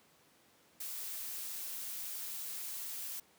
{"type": "noise", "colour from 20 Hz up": "blue", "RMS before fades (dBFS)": -42, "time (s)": [0.8, 3.2], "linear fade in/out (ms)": 5, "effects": ["pink hiss -66 dBFS RMS until 3.38 s", "high-pass 150 Hz 12 dB/octave"]}